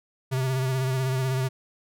square tone with vibrato, 130.81 Hz, C3, in tune, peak -24 dBFS, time 0.31-1.49 s, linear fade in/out 20 ms, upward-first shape sine, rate 16 Hz, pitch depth 37 cents each way, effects none

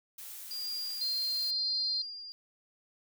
blue noise, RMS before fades -45 dBFS, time 0.18-1.51 s, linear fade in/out 5 ms
sine tone with tremolo, 4804 Hz, D8, 38 cents sharp, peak -34 dBFS, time 0.51-2.32 s, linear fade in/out 0 ms, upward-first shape sine, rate 1 Hz, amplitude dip 60%
sine tone, 4186 Hz, C8, in tune, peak -30 dBFS, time 1.01-2.02 s, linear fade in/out 5 ms
effects none

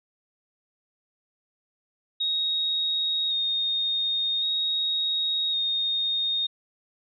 sine tone with vibrato, 3729 Hz, A#7, in tune, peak -23 dBFS, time 2.2-6.47 s, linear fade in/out 10 ms, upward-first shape square, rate 0.45 Hz, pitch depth 16 cents each way, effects none

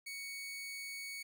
sawtooth tone, 2229 Hz, C#7, 9 cents sharp, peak -39 dBFS, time 0.06-1.23 s, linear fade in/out 10 ms, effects 12-bit

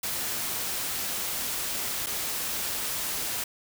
white noise with dropouts, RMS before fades -31 dBFS, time 0.03-3.44 s, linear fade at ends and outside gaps 5 ms, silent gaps 2.062-2.067 s, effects none

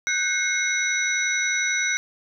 sine tone cluster, 1492 / 1583 / 2155 / 3823 / 5920 Hz, F#6 / G6 / C#7 / A#7 / F#8, +14 / +17 / -49 / +43 / 0 cents, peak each -28 / -31 / -24 / -31 / -27 dBFS, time 0.07-1.97 s, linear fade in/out 0 ms, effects none

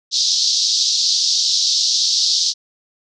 white band-pass noise, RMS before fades -17 dBFS, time 0.11-2.54 s, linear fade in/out 50 ms, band 3800 to 5800 Hz, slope 48 dB/octave, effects none

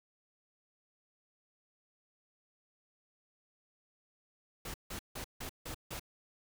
pink noise bursts, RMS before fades -42 dBFS, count 6, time 4.65-5.996 s, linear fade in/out 5 ms, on 91 ms, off 160 ms, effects none

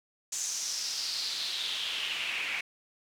pink noise with band-pass filter sweep, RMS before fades -34 dBFS, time 0.32-2.61 s, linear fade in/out 5 ms, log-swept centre 6800 to 2300 Hz, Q 4.3, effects none

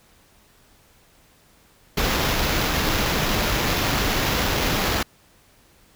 pink noise with sample-and-hold, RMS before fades -22 dBFS, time 1.97-5.03 s, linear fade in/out 5 ms, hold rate 8820 Hz, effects pink hiss -56 dBFS RMS until 5.95 s

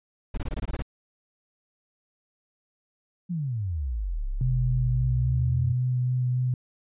brown noise bursts, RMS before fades -28 dBFS, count 9, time 0.34-0.823 s, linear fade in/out 5 ms, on 35 ms, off 21 ms
sine exponential two-way sweep, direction down then up, 185 to 32.7 to 95.9 Hz, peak -26 dBFS, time 3.29-5.74 s, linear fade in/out 20 ms, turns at 4.27 s
sine tone with vibrato, 125.8 Hz, B2, 32 cents sharp, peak -22 dBFS, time 4.41-6.54 s, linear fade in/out 2 ms, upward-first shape sine, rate 3.6 Hz, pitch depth 14 cents each way
effects resampled to 8000 Hz

